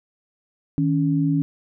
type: tone pair together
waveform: sine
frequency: 157.14 / 280 Hz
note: D#3 / C#4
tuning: +17 / +18 cents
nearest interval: minor seventh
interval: 1001 cents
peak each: -20 dBFS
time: 0.78-1.42 s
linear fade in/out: 0 ms
effects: none